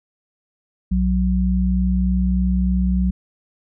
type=tone pair together; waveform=sine; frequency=61.74 / 185.01 Hz; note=B1 / F#3; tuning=0 / 0 cents; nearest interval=octave + perfect fifth; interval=1900 cents; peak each=-18 dBFS; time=0.91-3.11 s; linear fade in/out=10 ms; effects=none